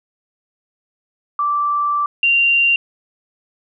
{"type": "tone pair in turn", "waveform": "sine", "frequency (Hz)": [1169, 2771], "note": ["D6", "F7"], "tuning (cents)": [-8, -14], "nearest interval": "octave + minor third", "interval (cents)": 1494, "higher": "second", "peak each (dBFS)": [-15, -11], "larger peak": "second", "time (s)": [[1.39, 2.06], [2.23, 2.76]], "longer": "first", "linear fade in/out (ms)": 2, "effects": []}